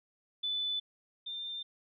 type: tone pair in turn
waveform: sine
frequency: 3496 / 3594 Hz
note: A7 / A7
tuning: -12 / +36 cents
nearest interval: unison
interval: 48 cents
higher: second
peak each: -31 / -37 dBFS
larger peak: first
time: 0.43-0.8 / 1.26-1.63 s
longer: neither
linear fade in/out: 10 ms
effects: none